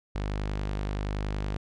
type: tone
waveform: sawtooth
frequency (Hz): 50.6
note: G#1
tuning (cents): -44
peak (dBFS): -25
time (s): 0.15-1.57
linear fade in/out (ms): 5
effects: low-pass 5000 Hz 12 dB/octave